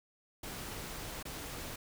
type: noise with dropouts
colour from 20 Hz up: pink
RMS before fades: -43 dBFS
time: 0.43-1.76 s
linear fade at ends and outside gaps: 5 ms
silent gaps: 1.228-1.252 s
effects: none